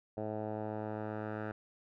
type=tone with low-pass filter sweep; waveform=10% pulse; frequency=107.5 Hz; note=A2; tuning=40 cents flat; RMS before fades=-39 dBFS; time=0.17-1.52 s; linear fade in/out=5 ms; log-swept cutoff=680 to 1400 Hz; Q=2.2; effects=none